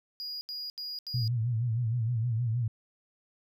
triangle tone bursts, 4880 Hz, D#8, 34 cents flat, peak -34 dBFS, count 4, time 0.2-1.277 s, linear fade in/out 0 ms, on 210 ms, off 79 ms
sine tone with vibrato, 116.8 Hz, A#2, 4 cents sharp, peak -26 dBFS, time 1.14-2.68 s, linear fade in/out 5 ms, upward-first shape sine, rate 6.4 Hz, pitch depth 110 cents each way
effects none

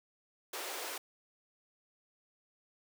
pink high-pass noise, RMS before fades -41 dBFS, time 0.53-0.98 s, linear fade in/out 5 ms, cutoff 350 Hz, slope 48 dB/octave, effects none

